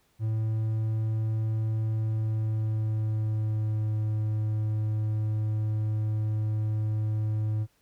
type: tone with pitch glide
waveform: triangle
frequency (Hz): 110 to 107.74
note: A2 to A2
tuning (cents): 0 to -36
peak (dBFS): -23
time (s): 0.19-7.67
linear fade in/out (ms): 50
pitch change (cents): -36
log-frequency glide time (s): 1.86-3.95
effects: pink hiss -68 dBFS RMS until 7.81 s